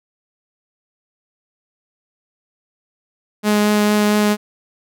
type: tone with vibrato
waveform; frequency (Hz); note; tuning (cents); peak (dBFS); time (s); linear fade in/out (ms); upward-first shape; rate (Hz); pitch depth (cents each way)
sawtooth; 209.3; G#3; +14; -9; 3.43-4.37; 50; triangle; 4.4; 10
effects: none